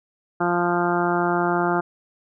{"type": "harmonic tone", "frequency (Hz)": 174.7, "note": "F3", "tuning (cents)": 1, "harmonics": [1, 2, 3, 4, 5, 6, 7, 8, 9], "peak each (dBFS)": [-27, -23, -34, -25, -27, -32, -29, -28, -36], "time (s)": [0.4, 1.81], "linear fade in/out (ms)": 10, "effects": []}